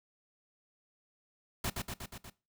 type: noise with echo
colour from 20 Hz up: pink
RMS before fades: -34 dBFS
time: 1.64-1.7 s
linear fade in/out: 5 ms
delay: 120 ms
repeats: 5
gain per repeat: -3 dB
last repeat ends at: 2.3 s
effects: noise-tail reverb RT60 0.3 s tail -20 dB re dry